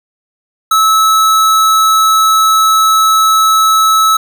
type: tone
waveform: square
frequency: 1300 Hz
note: E6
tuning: 24 cents flat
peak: -7 dBFS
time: 0.71-4.17 s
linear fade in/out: 5 ms
effects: none